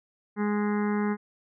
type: harmonic tone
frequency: 207.7 Hz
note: G#3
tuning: in tune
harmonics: 1 / 2 / 4 / 5 / 6 / 7 / 8 / 9 / 10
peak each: -25 / -31 / -37 / -39 / -41 / -42 / -43 / -44 / -45 dBFS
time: 0.36-1.17 s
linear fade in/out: 50 ms
effects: none